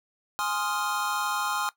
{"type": "chord", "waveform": "square", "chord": "F minor seventh", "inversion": "first", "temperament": "equal", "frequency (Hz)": [830.6, 1046.5, 1244.5, 1396.9], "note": ["Ab5", "C6", "Eb6", "F6"], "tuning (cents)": [0, 0, 0, 0], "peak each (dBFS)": -33, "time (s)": [0.39, 1.69], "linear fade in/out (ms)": 0, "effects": ["noise-tail reverb RT60 0.1 s tail -17 dB re dry"]}